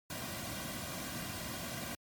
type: noise with comb filter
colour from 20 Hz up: pink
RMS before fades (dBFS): -41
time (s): 0.1-1.95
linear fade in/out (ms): 2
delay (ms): 2.3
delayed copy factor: -0.65
effects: high-pass 60 Hz 12 dB/octave + MP3 96 kbps